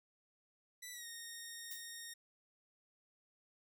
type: tone with pitch glide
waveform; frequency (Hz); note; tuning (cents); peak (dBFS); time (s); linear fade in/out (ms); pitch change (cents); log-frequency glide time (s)
10% pulse; 1975.5 to 1853.9; B6 to A#6; 0 to -10; -38; 0.82-2.14; 10; -110; 0.92-1.06
type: noise with exponential decay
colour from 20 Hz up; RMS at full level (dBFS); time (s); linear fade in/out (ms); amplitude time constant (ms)
violet; -44; 1.71-1.91; 0; 43
effects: none